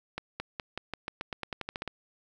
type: accelerating click train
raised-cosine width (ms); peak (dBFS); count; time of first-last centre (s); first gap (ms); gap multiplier
0.3; -18; 15; 0.18-1.877; 220; 0.9
effects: 10-bit